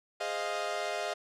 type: chord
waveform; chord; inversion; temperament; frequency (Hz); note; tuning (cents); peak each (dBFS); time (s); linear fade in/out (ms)
sawtooth; F minor seventh; first; equal; 415.3 / 523.3 / 622.3 / 698.5; Ab4 / C5 / Eb5 / F5; 0 / 0 / 0 / 0; -36 / -38 / -32 / -32; 0.2-1.14; 10
effects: low-pass 7000 Hz 12 dB/octave